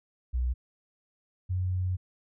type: tone pair in turn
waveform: sine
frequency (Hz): 61.74 / 91.8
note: B1 / F#2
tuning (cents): 0 / -13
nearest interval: perfect fifth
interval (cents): 687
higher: second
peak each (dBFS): -25 / -26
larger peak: first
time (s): 0.33-0.54 / 1.49-1.97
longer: second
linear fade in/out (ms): 20
effects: none